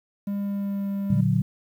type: tone with pitch glide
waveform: triangle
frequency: 201.1 to 198.45 Hz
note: G3 to G3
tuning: +44 to +22 cents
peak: -23 dBFS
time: 0.27-1.21 s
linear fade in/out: 5 ms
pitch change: -22 cents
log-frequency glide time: 0.38-0.89 s
type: chord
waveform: sine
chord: Bb augmented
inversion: none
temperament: equal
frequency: 116.54 / 146.83 / 185 Hz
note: Bb2 / D3 / F#3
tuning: 0 / 0 / 0 cents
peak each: -23 dBFS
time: 1.1-1.42 s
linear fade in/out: 5 ms
effects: 9-bit